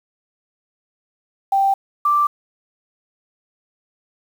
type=tone pair in turn; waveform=sine; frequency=784 / 1174.7 Hz; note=G5 / D6; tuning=0 / 0 cents; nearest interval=perfect fifth; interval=700 cents; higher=second; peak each=-13 dBFS; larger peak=neither; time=1.52-1.74 / 2.05-2.27 s; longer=neither; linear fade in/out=5 ms; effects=7-bit